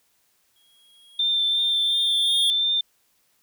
square tone with exponential growth, 3296 Hz, G#7, 14 cents flat, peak -21 dBFS, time 0.56-2.5 s, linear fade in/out 0 ms, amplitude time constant 420 ms
sine tone with vibrato, 3573 Hz, A7, 26 cents sharp, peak -19 dBFS, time 1.19-2.81 s, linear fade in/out 5 ms, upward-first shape sine, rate 2.8 Hz, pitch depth 15 cents each way
effects white hiss -66 dBFS RMS until 3.42 s

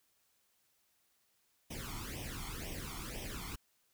pink noise with flanger, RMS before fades -43 dBFS, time 1.7-3.56 s, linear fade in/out 10 ms, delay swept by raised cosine 0.34 to 0.93 ms, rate 2 Hz, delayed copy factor +0.8, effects white hiss -75 dBFS RMS until 3.93 s

